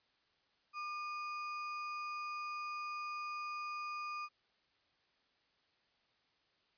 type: tone with sample-and-hold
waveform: sine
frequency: 1200 Hz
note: D6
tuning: 37 cents sharp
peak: -39 dBFS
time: 0.73-4.29 s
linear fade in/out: 50 ms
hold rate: 3675 Hz
effects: white hiss -75 dBFS RMS until 6.77 s + resampled to 11025 Hz